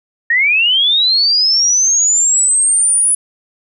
sine linear sweep, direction up, 1822 to 9960 Hz, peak -9 dBFS, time 0.3-3.15 s, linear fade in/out 5 ms, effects none

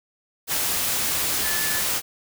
sine tone in noise, 1738 Hz, A6, 22 cents flat, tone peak -29 dBFS, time 1.42-1.83 s, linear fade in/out 50 ms, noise white, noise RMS -24 dBFS, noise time 0.47-2.02 s, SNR -8 dB, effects none

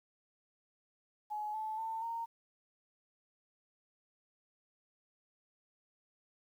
sine tone with pitch steps, 845 / 869.8 / 895.2 / 921.5 Hz, G#5 / A5 / A5 / A#5, +30 / -20 / +30 / -20 cents, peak -36 dBFS, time 1.3-2.26 s, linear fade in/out 20 ms, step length 240 ms, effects 11-bit

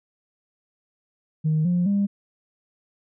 sine tone with pitch steps, 155.7 / 176.8 / 200.8 Hz, D#3 / F3 / G3, +2 / +22 / +42 cents, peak -17 dBFS, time 1.44-2.07 s, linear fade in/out 20 ms, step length 210 ms, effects tanh soft clip ceiling -15 dBFS

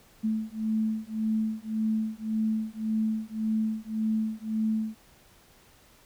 sine beating tone pair, 218.1 / 219.9 Hz, A3 / A3, -15 / -1 cents, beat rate 1.8 Hz, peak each -29 dBFS, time 0.23-4.96 s, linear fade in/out 20 ms, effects pink hiss -58 dBFS RMS until 6.05 s

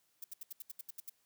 violet noise bursts, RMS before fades -44 dBFS, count 10, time 0.22-1.097 s, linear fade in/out 5 ms, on 22 ms, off 73 ms, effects white hiss -75 dBFS RMS until 1.25 s + high-pass 60 Hz 12 dB/octave

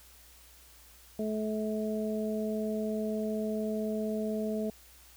harmonic tone, 215.7 Hz, A3, 34 cents flat, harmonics 1 / 2 / 3, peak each -32 / -35 / -37 dBFS, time 1.19-4.7 s, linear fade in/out 2 ms, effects added 60 Hz sine -59 dBFS peak until 5.16 s + white hiss -57 dBFS RMS until 5.16 s

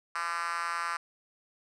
5% pulse tone with high-pass filter, 170 Hz, F3, 46 cents flat, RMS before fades -33 dBFS, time 0.15-0.97 s, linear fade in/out 5 ms, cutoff 1200 Hz, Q 3.4, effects resampled to 24000 Hz

